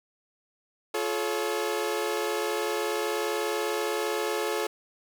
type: chord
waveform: sawtooth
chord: F augmented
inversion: none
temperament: equal with one note detuned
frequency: 349.2 / 429.5 / 554.4 Hz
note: F4 / A4 / C#5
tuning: 0 / -42 / 0 cents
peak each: -29 / -25 / -30 dBFS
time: 0.94-4.67 s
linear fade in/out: 5 ms
effects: none